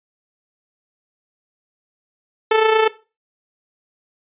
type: tone with amplitude modulation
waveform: sawtooth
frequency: 439.6 Hz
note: A4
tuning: 2 cents flat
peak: -6 dBFS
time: 2.51-2.88 s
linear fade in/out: 5 ms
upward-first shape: sine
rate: 28.6 Hz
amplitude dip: 50%
effects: noise-tail reverb RT60 0.3 s tail -18 dB re dry + resampled to 8000 Hz

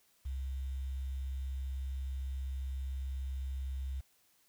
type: tone with quantisation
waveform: sine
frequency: 66.3 Hz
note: C2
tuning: 23 cents sharp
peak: -35 dBFS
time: 0.25-4.01 s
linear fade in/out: 10 ms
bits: 10
effects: white hiss -70 dBFS RMS until 4.48 s

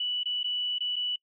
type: tone with dropouts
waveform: sine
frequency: 2959 Hz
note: F#7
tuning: 1 cent flat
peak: -27 dBFS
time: 0-1.16 s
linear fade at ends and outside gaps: 5 ms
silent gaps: 0.234-0.256 / 0.432-0.442 / 0.785-0.805 / 0.959-0.963 s
effects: noise-tail reverb RT60 0.1 s tail -25 dB re dry

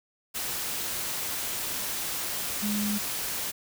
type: tone in noise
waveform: sine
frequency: 207.7 Hz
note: G#3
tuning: in tune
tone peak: -27 dBFS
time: 2.62-2.99 s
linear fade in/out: 20 ms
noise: white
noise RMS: -32 dBFS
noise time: 0.34-3.52 s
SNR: +2 dB
effects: none

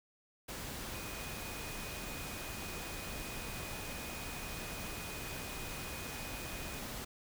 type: tone in noise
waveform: sine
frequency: 2486 Hz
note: D#7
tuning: 2 cents flat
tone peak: -50 dBFS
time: 0.94-6.8 s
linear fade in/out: 10 ms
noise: pink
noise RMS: -43 dBFS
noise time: 0.48-7.05 s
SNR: -10 dB
effects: none

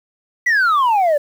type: exponential sweep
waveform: sine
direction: down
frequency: 2004 to 564 Hz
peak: -9 dBFS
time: 0.46-1.18 s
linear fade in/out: 10 ms
effects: tanh soft clip ceiling -11 dBFS + 7-bit

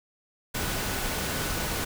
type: tone in noise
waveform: sine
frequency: 1480 Hz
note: F#6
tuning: in tune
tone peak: -41 dBFS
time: 0.54-1.85 s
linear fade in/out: 10 ms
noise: pink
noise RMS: -30 dBFS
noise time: 0.54-1.85 s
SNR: -14 dB
effects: none

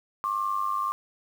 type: tone pair together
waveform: sine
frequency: 1073.4 / 1174.7 Hz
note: C6 / D6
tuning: +44 / 0 cents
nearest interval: major second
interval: 156 cents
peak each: -28 dBFS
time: 0.24-0.92 s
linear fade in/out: 0 ms
effects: 8-bit

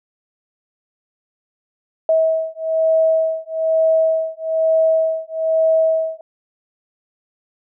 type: beating tone pair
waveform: sine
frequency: 643 / 644.1 Hz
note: E5 / E5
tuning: -43 / -40 cents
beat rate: 1.1 Hz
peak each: -17 dBFS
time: 2.09-6.21 s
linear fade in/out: 2 ms
effects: none

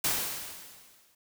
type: noise with exponential decay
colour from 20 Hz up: white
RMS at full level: -26 dBFS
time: 0.04-1.15 s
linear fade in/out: 5 ms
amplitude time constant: 240 ms
effects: none

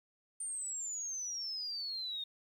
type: exponential sweep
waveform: sine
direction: down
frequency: 9000 to 3661 Hz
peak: -37 dBFS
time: 0.4-2.24 s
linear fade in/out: 5 ms
effects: 11-bit

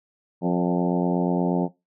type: harmonic tone with a mistuned harmonic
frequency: 88.4 Hz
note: F2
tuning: 22 cents sharp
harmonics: 2 / 3 / 4 / 5 / 6 / 7 / 8 / 9 / 10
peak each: -22 / -26 / -28 / -30 / -32 / -33 / -34 / -35 / -36 dBFS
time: 0.41-1.69 s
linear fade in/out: 50 ms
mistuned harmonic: 6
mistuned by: +26 cents
effects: noise-tail reverb RT60 0.2 s tail -18 dB re dry

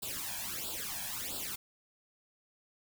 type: noise with flanger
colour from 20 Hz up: white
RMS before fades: -39 dBFS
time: 0.02-1.56 s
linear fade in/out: 10 ms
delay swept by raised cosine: 0.24 to 1.24 ms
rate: 1.5 Hz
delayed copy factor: +0.85
effects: none

